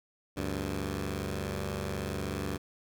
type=tone pair together; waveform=10% pulse; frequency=72.3 / 96.51 Hz; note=D2 / G2; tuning=-27 / -27 cents; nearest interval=perfect fourth; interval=500 cents; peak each=-27 dBFS; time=0.36-2.58 s; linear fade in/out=20 ms; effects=none